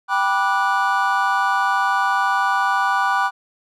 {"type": "chord", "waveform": "triangle", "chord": "G major seventh", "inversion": "none", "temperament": "just", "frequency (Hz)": [784, 980, 1176, 1470], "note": ["G5", "B5", "D6", "F#6"], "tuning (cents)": [0, -14, 2, -12], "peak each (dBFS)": -20, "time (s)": [0.08, 3.31], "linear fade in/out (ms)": 50, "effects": []}